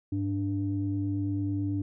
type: tone pair together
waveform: sine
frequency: 100.77 / 293.2 Hz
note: G2 / D4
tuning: +48 / -3 cents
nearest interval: octave + tritone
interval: 1849 cents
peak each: -29 / -29 dBFS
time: 0.12-1.82 s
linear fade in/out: 5 ms
effects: tanh soft clip ceiling -19 dBFS